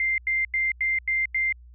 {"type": "tone bursts", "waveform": "sine", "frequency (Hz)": 2093, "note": "C7", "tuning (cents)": 0, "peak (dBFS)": -21, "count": 6, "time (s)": [0, 1.525], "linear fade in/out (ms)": 2, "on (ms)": 180, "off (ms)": 89, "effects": ["added 60 Hz sine -45 dBFS peak until 1.74 s"]}